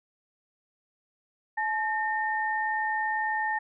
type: tone pair together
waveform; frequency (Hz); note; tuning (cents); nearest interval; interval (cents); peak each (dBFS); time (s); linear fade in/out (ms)
sine; 859.9 / 1822; A5 / A#6; -40 / -40; octave + minor second; 1300; -28 / -29; 1.57-3.59; 10
effects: none